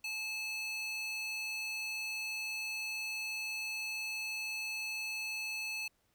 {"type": "tone with high-pass filter", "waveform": "square", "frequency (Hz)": 867, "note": "A5", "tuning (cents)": -26, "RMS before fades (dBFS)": -39, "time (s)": [0.04, 5.88], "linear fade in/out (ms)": 5, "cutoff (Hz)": 3000, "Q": 6.1, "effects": ["pink hiss -75 dBFS RMS until 6.14 s"]}